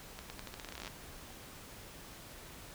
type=accelerating click train; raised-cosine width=0.2 ms; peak=-26 dBFS; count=18; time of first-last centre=0.19-0.877 s; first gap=110 ms; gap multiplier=0.85; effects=pink hiss -51 dBFS RMS until 2.74 s